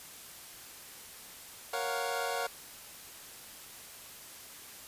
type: chord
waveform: 25% pulse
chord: Gb major seventh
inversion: first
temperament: equal with one note detuned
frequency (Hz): 466.2 / 554.4 / 701.3 / 740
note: Bb4 / Db5 / F5 / Gb5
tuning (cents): 0 / 0 / +7 / 0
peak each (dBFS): -34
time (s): 1.73-2.47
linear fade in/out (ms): 5
effects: white hiss -49 dBFS RMS until 4.87 s + resampled to 32000 Hz